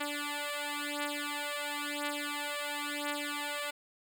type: beating tone pair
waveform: 5% pulse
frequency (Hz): 291.4 / 292.37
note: D4 / D4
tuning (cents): -13 / -8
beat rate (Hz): 0.97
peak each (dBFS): -26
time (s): 0-3.71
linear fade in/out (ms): 10
effects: none